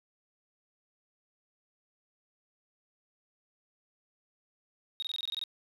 sine tone bursts, 3753 Hz, A#7, 11 cents sharp, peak -31 dBFS, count 10, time 5-5.438 s, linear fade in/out 0 ms, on 24 ms, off 22 ms, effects tanh soft clip ceiling -28 dBFS + 11-bit

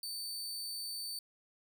sawtooth tone, 4555 Hz, C#8, 46 cents sharp, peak -36 dBFS, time 0.03-1.19 s, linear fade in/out 2 ms, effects none

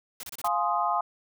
white noise bursts, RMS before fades -39 dBFS, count 5, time 0.2-0.477 s, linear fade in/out 2 ms, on 33 ms, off 28 ms
sine chord, F minor seventh, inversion none, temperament equal with one note detuned, 698.5 / 838.3 / 1046.5 / 1244.5 Hz, F5 / Ab5 / C6 / Eb6, 0 / +16 / 0 / 0 cents, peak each -29 dBFS, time 0.44-1.01 s, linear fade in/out 5 ms
effects none

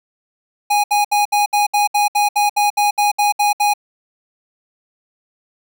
square tone bursts, 826 Hz, G#5, 10 cents flat, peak -13 dBFS, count 15, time 0.7-3.738 s, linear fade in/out 10 ms, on 140 ms, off 67 ms, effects none

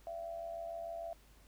sine tone with amplitude modulation, 672 Hz, E5, 33 cents sharp, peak -37 dBFS, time 0.07-1.13 s, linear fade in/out 0 ms, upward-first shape sine, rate 86.5 Hz, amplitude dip 65%, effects added 50 Hz sine -61 dBFS peak until 1.47 s + pink hiss -66 dBFS RMS until 1.47 s

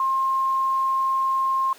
sine tone, 1064 Hz, C6, 29 cents sharp, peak -19 dBFS, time 0-1.73 s, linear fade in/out 2 ms, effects pink hiss -47 dBFS RMS until 1.78 s + high-pass 400 Hz 12 dB/octave

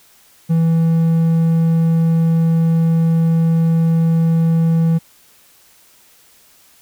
triangle tone, 164.3 Hz, E3, 5 cents flat, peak -9 dBFS, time 0.49-4.99 s, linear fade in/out 20 ms, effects white hiss -50 dBFS RMS until 6.81 s

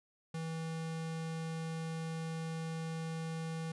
square tone, 162.3 Hz, E3, 27 cents flat, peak -38 dBFS, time 0.34-3.72 s, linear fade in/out 5 ms, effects resampled to 24000 Hz

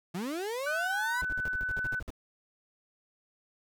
35% pulse linear sweep, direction up, 160.4 to 1013 Hz, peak -31 dBFS, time 0.14-1.22 s, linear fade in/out 10 ms
sine tone, 1500 Hz, F#6, 23 cents sharp, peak -30 dBFS, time 0.66-2 s, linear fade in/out 10 ms
brown noise bursts, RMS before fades -38 dBFS, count 12, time 1.22-2.104 s, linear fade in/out 0 ms, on 26 ms, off 52 ms
effects none

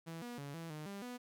sawtooth tone with pitch steps, 164.7 / 241.4 / 141.8 / 165.4 / 152.7 / 199.3 / 246.4 Hz, E3 / B3 / C#3 / E3 / D#3 / G3 / B3, -1 / -39 / +40 / +6 / -32 / +29 / -4 cents, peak -40 dBFS, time 0.06-1.18 s, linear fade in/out 20 ms, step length 160 ms, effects none

